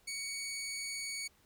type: tone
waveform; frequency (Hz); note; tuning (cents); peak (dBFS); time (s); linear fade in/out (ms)
15% pulse; 2241; C#7; +18; -31; 0.07-1.28; 10
effects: pink hiss -68 dBFS RMS until 1.45 s